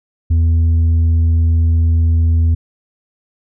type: tone with tanh clipping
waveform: triangle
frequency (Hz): 82.2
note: E2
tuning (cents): -4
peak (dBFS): -10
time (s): 0.3-2.55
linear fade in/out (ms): 10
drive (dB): 8
effects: none